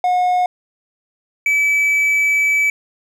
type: tone pair in turn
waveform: triangle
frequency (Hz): 724 / 2299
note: F#5 / D7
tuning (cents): -38 / -37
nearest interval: octave + minor sixth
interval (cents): 2001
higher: second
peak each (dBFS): -11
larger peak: neither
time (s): 0.04-0.46 / 1.46-2.7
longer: second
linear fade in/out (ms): 2
effects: none